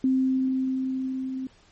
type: tone with level ramp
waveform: sine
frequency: 261.6 Hz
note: C4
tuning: in tune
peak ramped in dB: -18 to -29 dBFS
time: 0.04-1.47 s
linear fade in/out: 2 ms
effects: pink hiss -58 dBFS RMS until 1.71 s + MP3 32 kbps